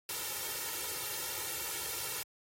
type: noise with comb filter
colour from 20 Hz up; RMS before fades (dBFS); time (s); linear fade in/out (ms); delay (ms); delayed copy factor
white; -38; 0.09-2.23; 2; 2.2; +0.95
effects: high-pass 80 Hz 12 dB/octave + AAC 48 kbps